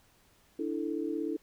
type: chord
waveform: sine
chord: D suspended second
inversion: none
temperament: just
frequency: 293.7 / 330.4 / 440.5 Hz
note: D4 / E4 / A4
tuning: 0 / +4 / +2 cents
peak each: -35 / -34 / -37 dBFS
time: 0.59-1.37 s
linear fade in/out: 5 ms
effects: pink hiss -65 dBFS RMS until 1.42 s